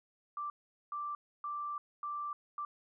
sine tone bursts at uneven times, 1174.7 Hz, D6, in tune, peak -36 dBFS, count 5, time 0.37-0.5 / 0.92-1.15 / 1.44-1.78 / 2.03-2.33 / 2.58-2.65 s, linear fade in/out 2 ms, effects none

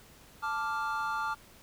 triangle chord, D minor, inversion second, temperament equal, 880 / 1174.7 / 1396.9 Hz, A5 / D6 / F6, 0 / 0 / 0 cents, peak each -33 dBFS, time 0.42-1.35 s, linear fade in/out 20 ms, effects pink hiss -56 dBFS RMS until 1.62 s

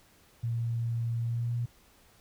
sine tone with pitch glide, 116.54 to 119.33 Hz, A#2 to A#2, 0 to +41 cents, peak -28 dBFS, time 0.43-1.66 s, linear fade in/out 10 ms, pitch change +41 cents, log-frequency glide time 1.23-1.55 s, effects pink hiss -61 dBFS RMS until 2.2 s

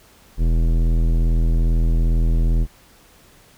sine tone with tanh clipping, 41.2 Hz, E1, in tune, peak -16 dBFS, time 0.37-2.67 s, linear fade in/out 50 ms, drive 16 dB, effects pink hiss -51 dBFS RMS until 3.57 s

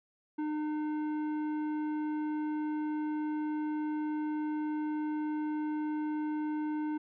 triangle tone with tanh clipping, 303.9 Hz, D#4, 41 cents flat, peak -33 dBFS, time 0.38-6.98 s, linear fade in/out 10 ms, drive 15 dB, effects none

